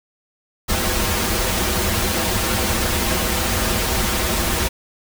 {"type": "noise with comb filter", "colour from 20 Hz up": "pink", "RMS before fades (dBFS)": -20, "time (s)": [0.68, 4.69], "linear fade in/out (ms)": 20, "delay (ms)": 7, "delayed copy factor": -0.95, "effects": []}